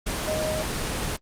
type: tone in noise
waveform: sine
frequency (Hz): 622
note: D#5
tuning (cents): -1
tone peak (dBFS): -26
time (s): 0.27-0.63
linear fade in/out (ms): 10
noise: pink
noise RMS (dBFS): -28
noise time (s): 0.06-1.17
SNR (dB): -1
effects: low-pass 11000 Hz 12 dB/octave + Opus 24 kbps